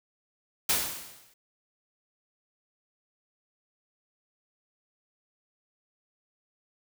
white noise with exponential decay, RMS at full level -23 dBFS, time 0.69-1.34 s, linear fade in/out 5 ms, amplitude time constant 140 ms, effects none

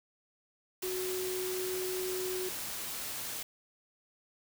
sine tone in noise, 370 Hz, F#4, in tune, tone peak -34 dBFS, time 0.83-2.49 s, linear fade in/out 5 ms, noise white, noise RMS -39 dBFS, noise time 0.82-3.43 s, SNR +2 dB, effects none

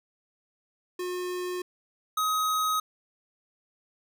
square tone pair in turn, 360.6 / 1263.7 Hz, F#4 / D#6, -45 / +26 cents, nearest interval octave + minor seventh, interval 2171 cents, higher second, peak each -31 / -25 dBFS, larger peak second, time 0.99-1.62 / 2.17-2.8 s, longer neither, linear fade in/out 5 ms, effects none

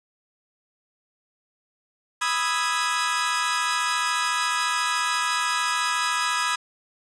sawtooth chord, E major seventh, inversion second, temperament equal, 987.8 / 1244.5 / 1318.5 / 1661.2 Hz, B5 / D#6 / E6 / G#6, 0 / 0 / 0 / 0 cents, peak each -24 / -23 / -27 / -24 dBFS, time 2.21-6.56 s, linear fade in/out 10 ms, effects resampled to 22050 Hz + 8-bit

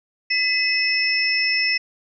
sine tone cluster, 2006 / 2568 / 5300 Hz, B6 / E7 / E8, +26 / -46 / +9 cents, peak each -22 dBFS, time 0.3-1.78 s, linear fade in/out 10 ms, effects none

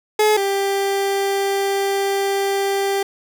30% pulse tone pair in turn, 425.9 / 394.8 Hz, G#4 / G4, +44 / +12 cents, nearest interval minor second, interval 132 cents, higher first, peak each -10 / -15 dBFS, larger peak first, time 0.19-0.37 / 0.37-3.03 s, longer second, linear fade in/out 5 ms, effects none

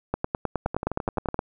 two click trains, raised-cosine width 1 ms, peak -15 / -10 dBFS, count 9 / 13, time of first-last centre 0.66-1.344 / 0.14-1.391 s, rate 11.7 / 9.59 Hz, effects none

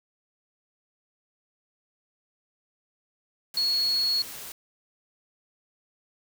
sine tone in noise, 4341 Hz, C#8, 37 cents flat, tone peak -22 dBFS, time 3.57-4.22 s, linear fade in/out 2 ms, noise white, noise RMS -40 dBFS, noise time 3.54-4.52 s, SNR +15 dB, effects none

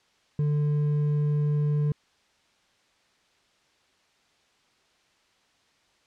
sine tone with hard clipping, 147.9 Hz, D3, 13 cents sharp, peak -23 dBFS, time 0.39-1.92 s, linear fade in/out 2 ms, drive 4 dB, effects white hiss -65 dBFS RMS until 6.06 s + low-pass 5000 Hz 12 dB/octave

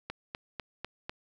click train, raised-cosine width 0.3 ms, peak -20 dBFS, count 5, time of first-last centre 0.1-1.095 s, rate 4.02 Hz, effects none

